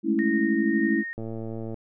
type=chord; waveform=sine; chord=A major seventh; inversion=third; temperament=equal; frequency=207.7 / 220 / 277.2 / 329.6 Hz; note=G#3 / A3 / C#4 / E4; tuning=0 / 0 / 0 / 0 cents; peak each=-28 / -26 / -27 / -24 dBFS; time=0.03-1.04 s; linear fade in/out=50 ms
type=tone with tremolo; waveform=sine; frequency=1851 Hz; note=A#6; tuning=13 cents flat; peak=-28 dBFS; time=0.19-1.13 s; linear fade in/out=0 ms; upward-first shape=sine; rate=1.8 Hz; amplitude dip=35%
type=click train; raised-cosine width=2 ms; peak=-22 dBFS; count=64; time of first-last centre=1.18-1.742 s; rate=112 Hz
effects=none